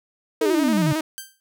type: tone with vibrato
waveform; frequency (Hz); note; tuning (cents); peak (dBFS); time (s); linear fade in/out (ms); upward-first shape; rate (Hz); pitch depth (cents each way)
sawtooth; 310; D#4; -6; -18; 0.41-1.01; 5; square; 11; 45
type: exponential sweep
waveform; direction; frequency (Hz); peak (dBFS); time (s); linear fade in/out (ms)
sine; down; 470 to 135.3; -18; 0.41-0.93; 5
type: tone with exponential decay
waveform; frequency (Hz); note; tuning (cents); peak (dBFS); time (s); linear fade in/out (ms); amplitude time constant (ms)
5% pulse; 1568; G6; 0; -18; 1.18-1.4; 0; 46
effects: none